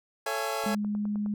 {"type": "chord", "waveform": "25% pulse", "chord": "A major seventh", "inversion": "none", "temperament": "equal with one note detuned", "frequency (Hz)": [440, 554.4, 676.2, 830.6], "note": ["A4", "C#5", "E5", "G#5"], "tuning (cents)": [0, 0, 44, 0], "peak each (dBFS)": -31, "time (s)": [0.26, 0.75], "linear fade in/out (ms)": 5}
{"type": "click train", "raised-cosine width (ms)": 1, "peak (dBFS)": -31, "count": 7, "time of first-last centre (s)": [0.64, 1.261], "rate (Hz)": 9.66}
{"type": "tone", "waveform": "sine", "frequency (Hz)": 207.8, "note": "G#3", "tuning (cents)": 1, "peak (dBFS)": -27, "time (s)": [0.66, 1.34], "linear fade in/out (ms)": 2}
{"effects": []}